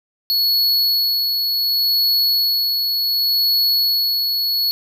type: tone with tremolo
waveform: square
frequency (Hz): 4378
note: C#8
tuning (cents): -22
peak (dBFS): -14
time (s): 0.3-4.71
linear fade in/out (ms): 0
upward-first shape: sine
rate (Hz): 0.68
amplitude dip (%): 35
effects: none